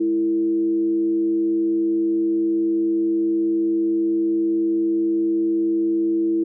sine tone with frequency modulation, 331.3 Hz, E4, 9 cents sharp, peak -17 dBFS, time 0-6.44 s, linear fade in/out 10 ms, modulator 121 Hz, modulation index 0.24, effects none

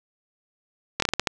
slowing click train, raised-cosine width 0.2 ms, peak -4 dBFS, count 7, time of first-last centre 1-1.272 s, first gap 23 ms, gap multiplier 1.27, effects none

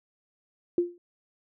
sine tone with exponential decay, 349.2 Hz, F4, in tune, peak -17 dBFS, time 0.78-0.98 s, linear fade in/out 2 ms, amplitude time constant 43 ms, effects none

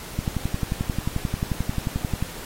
click train, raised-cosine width 5 ms, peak -11 dBFS, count 24, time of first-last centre 0.19-2.225 s, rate 11.3 Hz, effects pink hiss -38 dBFS RMS until 2.45 s + AAC 48 kbps

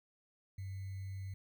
sine tone with sample-and-hold, 96.3 Hz, G2, 30 cents flat, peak -40 dBFS, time 0.58-1.34 s, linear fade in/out 5 ms, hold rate 2100 Hz, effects none

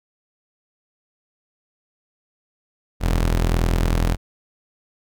sawtooth tone pair together, 41.43 / 93 Hz, E1 / F#2, +9 / +9 cents, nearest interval octave + major second, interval 1400 cents, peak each -13 / -24 dBFS, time 3-4.17 s, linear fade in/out 50 ms, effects none

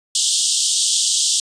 white band-pass noise, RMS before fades -18 dBFS, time 0.15-1.4 s, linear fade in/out 2 ms, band 3000 to 9100 Hz, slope 96 dB/octave, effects resampled to 22050 Hz

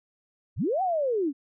sine linear two-way sweep, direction up then down, 52.5 to 780 to 257.3 Hz, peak -23 dBFS, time 0.56-1.33 s, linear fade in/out 50 ms, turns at 0.82 s, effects none

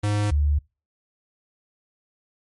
square / sine tone pair in turn, 103.83 / 73.12 Hz, G#2 / D2, 0 / -7 cents, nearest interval tritone, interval 607 cents, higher first, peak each -21 / -17 dBFS, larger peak second, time 0.03-0.31 / 0.31-0.59 s, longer neither, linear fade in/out 10 ms, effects noise-tail reverb RT60 0.3 s tail -26 dB re dry + MP3 48 kbps

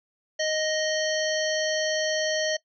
harmonic tone with a mistuned harmonic, 622.3 Hz, D#5, in tune, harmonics 1 / 3 / 5 / 7 / 9 / 10, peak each -26 / -31 / -33 / -34 / -36 / -36 dBFS, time 0.39-2.57 s, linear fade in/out 10 ms, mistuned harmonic 10, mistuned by -25 cents, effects noise-tail reverb RT60 0.1 s tail -20 dB re dry

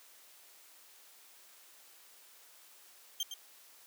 30% pulse tone with echo, 3166 Hz, G7, 17 cents sharp, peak -29 dBFS, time 3.2-3.23 s, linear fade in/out 2 ms, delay 110 ms, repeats 1, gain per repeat -8 dB, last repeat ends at 3.34 s, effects white hiss -59 dBFS RMS until 3.86 s + high-pass 400 Hz 12 dB/octave

